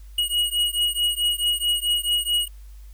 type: beating tone pair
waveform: square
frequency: 2897 / 2901.6 Hz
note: F#7 / F#7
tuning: -37 / -34 cents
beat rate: 4.6 Hz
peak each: -24 dBFS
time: 0.18-2.48 s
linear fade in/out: 5 ms
effects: added 50 Hz sine -39 dBFS peak until 2.93 s + white hiss -59 dBFS RMS until 2.93 s